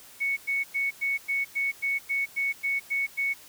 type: tone bursts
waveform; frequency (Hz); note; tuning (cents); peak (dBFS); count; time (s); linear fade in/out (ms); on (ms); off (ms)
sine; 2217; C#7; 0; -24; 12; 0.2-3.34; 20; 170; 100
effects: white hiss -50 dBFS RMS until 3.48 s

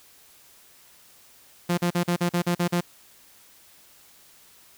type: tone bursts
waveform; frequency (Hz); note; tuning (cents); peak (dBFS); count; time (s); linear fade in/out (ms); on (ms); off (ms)
sawtooth; 174.61; F3; 0; -17; 9; 1.69-2.809; 10; 87; 42
effects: white hiss -54 dBFS RMS until 4.77 s

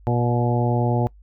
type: harmonic tone with a mistuned harmonic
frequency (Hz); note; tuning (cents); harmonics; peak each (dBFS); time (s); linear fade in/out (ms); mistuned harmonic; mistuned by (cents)
120; B2; -49; 1 / 2 / 3 / 4 / 5 / 6 / 7; -20 / -26 / -27 / -29 / -30 / -29 / -29; 0.07-1.07; 0; 7; +20
effects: noise-tail reverb RT60 0.1 s tail -22 dB re dry + added 50 Hz sine -45 dBFS peak until 1.22 s

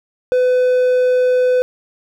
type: tone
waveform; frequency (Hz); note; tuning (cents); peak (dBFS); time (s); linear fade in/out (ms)
triangle; 503; B4; +32; -9; 0.32-1.62; 0
effects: none

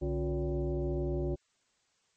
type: tone with frequency modulation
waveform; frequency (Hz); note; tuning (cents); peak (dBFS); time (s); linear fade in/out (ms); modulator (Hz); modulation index
sine; 147.6; D3; +9; -29; 0.01-1.36; 20; 211; 1.6
effects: white hiss -73 dBFS RMS until 2.16 s + MP3 32 kbps

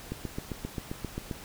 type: click train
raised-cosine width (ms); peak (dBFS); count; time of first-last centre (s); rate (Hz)
3; -20; 10; 0.12-1.312; 7.55
effects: pink hiss -46 dBFS RMS until 1.44 s

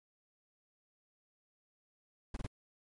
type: noise bursts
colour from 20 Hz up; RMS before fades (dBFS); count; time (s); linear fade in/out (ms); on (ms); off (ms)
brown; -37; 3; 2.34-2.466; 5; 26; 24
effects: MP3 48 kbps

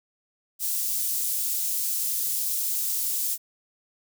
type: high-pass noise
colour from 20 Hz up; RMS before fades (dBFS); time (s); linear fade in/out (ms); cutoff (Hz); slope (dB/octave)
white; -27; 0.59-3.38; 50; 7000; 12
effects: none

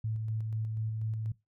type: tone with tremolo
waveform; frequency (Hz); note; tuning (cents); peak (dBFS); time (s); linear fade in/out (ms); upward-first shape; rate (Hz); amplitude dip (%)
sine; 110.1; A2; +2; -30; 0.04-1.32; 5; square; 4.1; 25
effects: noise-tail reverb RT60 0.2 s tail -20 dB re dry

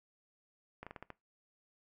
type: slowing click train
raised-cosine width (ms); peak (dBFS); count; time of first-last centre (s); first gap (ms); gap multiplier
0.5; -30; 6; 0.83-1.103; 36; 1.21
effects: noise-tail reverb RT60 0.2 s tail -20 dB re dry

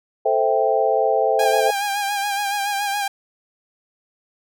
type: chord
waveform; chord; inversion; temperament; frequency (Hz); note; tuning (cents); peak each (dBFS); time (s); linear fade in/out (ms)
sine; A minor seventh; none; equal; 440 / 523.3 / 659.3 / 784; A4 / C5 / E5 / G5; 0 / 0 / 0 / 0; -21; 0.25-1.71; 10
type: tone with vibrato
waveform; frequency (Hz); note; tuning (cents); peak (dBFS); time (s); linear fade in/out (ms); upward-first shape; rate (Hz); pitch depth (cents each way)
sawtooth; 808; G#5; -48; -17; 1.39-3.08; 5; sine; 7.1; 44
effects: none

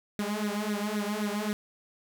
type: tone with flanger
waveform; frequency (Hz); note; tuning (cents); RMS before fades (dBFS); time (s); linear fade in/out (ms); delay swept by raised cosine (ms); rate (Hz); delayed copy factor
sawtooth; 208.7; G#3; +9; -31; 0.19-1.53; 0; 0.5 to 3.9; 3.8; +0.9
effects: none

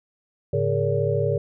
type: tone cluster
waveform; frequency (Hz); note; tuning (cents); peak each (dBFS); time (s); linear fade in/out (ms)
sine; 106.5 / 141.7 / 413.1 / 466.3 / 570; G#2 / C#3 / G#4 / A#4 / C#5; +44 / +38 / -9 / +1 / +48; -26; 0.53-1.38; 5
effects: none

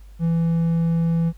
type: tone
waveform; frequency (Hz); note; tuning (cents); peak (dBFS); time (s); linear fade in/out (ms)
triangle; 166.3; E3; +16; -15; 0.19-1.33; 50
effects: added 50 Hz sine -40 dBFS peak until 1.37 s + pink hiss -59 dBFS RMS until 1.37 s

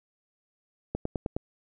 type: click train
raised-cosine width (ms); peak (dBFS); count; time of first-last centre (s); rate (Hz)
2; -16; 5; 0.95-1.365; 9.63
effects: none

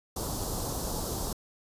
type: band-stop noise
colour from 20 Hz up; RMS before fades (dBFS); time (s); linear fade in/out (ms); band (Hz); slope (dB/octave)
pink; -33; 0.16-1.33; 5; 1100 to 4400; 24
effects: resampled to 32000 Hz

